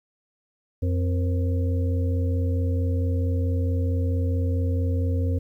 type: harmonic tone with a mistuned harmonic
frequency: 88 Hz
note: F2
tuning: 14 cents sharp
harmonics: 1 / 3 / 5 / 6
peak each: -21 / -31 / -35 / -37 dBFS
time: 0.82-5.39 s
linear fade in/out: 10 ms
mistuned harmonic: 5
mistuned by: +90 cents
effects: 10-bit